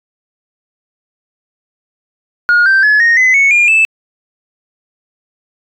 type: tone with pitch steps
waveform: sine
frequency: 1434 / 1563.8 / 1705.3 / 1859.7 / 2028 / 2212 / 2412 / 2630 Hz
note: F6 / G6 / G#6 / A#6 / B6 / C#7 / D7 / E7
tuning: +45 / -5 / +45 / -5 / +45 / -4 / +46 / -5 cents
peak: -4 dBFS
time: 2.49-3.85 s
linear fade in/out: 0 ms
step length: 170 ms
effects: tanh soft clip ceiling -4 dBFS